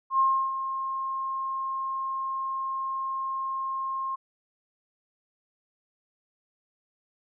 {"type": "tone with ADSR envelope", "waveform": "sine", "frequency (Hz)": 1067, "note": "C6", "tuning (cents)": 34, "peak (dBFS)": -18, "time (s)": [0.1, 4.16], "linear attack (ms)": 93, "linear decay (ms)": 320, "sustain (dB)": -10, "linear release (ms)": 15, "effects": []}